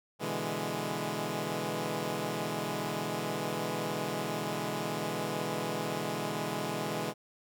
10% pulse chord, E dominant seventh, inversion second, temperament equal, 123.47 / 146.83 / 164.81 / 207.7 Hz, B2 / D3 / E3 / G#3, 0 / 0 / 0 / 0 cents, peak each -32 / -31 / -29 / -28 dBFS, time 0.19-7.14 s, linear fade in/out 50 ms, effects none

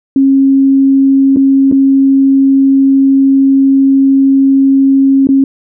sine tone with dropouts, 271.3 Hz, C#4, 37 cents flat, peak -4 dBFS, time 0.16-5.44 s, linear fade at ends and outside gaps 2 ms, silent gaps 1.362-1.369 / 1.715-1.723 / 5.271-5.289 s, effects none

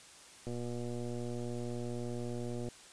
click train, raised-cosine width 2 ms, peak -28 dBFS, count 267, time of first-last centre 0.47-2.687 s, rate 120 Hz, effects white hiss -55 dBFS RMS until 2.92 s + resampled to 22050 Hz

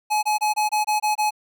square tone bursts, 848 Hz, G#5, 36 cents sharp, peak -19 dBFS, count 8, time 0.1-1.308 s, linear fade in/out 20 ms, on 130 ms, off 24 ms, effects none

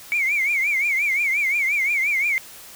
sine tone with vibrato, 2238 Hz, C#7, 16 cents sharp, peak -17 dBFS, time 0.12-2.38 s, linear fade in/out 0 ms, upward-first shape triangle, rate 5.7 Hz, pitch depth 160 cents each way, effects tanh soft clip ceiling -14 dBFS + white hiss -42 dBFS RMS until 2.75 s

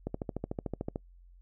click train, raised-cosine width 2 ms, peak -20 dBFS, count 13, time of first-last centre 0.07-0.959 s, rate 13.5 Hz, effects noise-tail reverb RT60 0.1 s tail -26 dB re dry + added 44 Hz sine -53 dBFS peak until 1.41 s

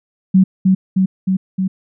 sine tone with echo, 188.7 Hz, F#3, 34 cents sharp, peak -6 dBFS, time 0.34-0.44 s, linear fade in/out 10 ms, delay 310 ms, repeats 4, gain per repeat -2 dB, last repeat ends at 1.68 s, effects none

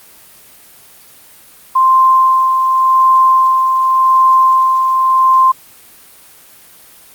sine tone with tremolo, 1046.5 Hz, C6, in tune, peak -5 dBFS, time 1.75-5.52 s, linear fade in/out 10 ms, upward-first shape sine, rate 0.88 Hz, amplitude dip 40%, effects white hiss -41 dBFS RMS until 7.14 s + Opus 32 kbps

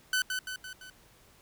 sawtooth tone with echo, 1508 Hz, F#6, 32 cents sharp, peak -22 dBFS, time 0.13-0.22 s, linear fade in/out 2 ms, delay 170 ms, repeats 4, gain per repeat -5 dB, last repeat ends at 0.9 s, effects pink hiss -60 dBFS RMS until 1.41 s

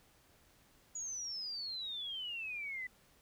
sine exponential sweep, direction down, 6880 to 1975.5 Hz, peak -39 dBFS, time 0.95-2.87 s, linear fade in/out 5 ms, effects pink hiss -67 dBFS RMS until 3.21 s

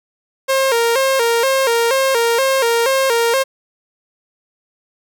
sawtooth tone with vibrato, 498.8 Hz, B4, 17 cents sharp, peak -9 dBFS, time 0.48-3.44 s, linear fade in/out 20 ms, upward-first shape square, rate 2.1 Hz, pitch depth 120 cents each way, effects none

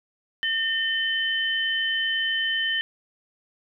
sine tone pair together, 1816 / 3054 Hz, A#6 / G7, -46 / -46 cents, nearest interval major sixth, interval 900 cents, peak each -25 dBFS, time 0.43-2.81 s, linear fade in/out 0 ms, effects none

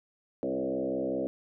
sine tone with frequency modulation, 414.1 Hz, G#4, 5 cents flat, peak -28 dBFS, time 0.43-1.27 s, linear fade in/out 0 ms, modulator 65.2 Hz, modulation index 2.9, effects none

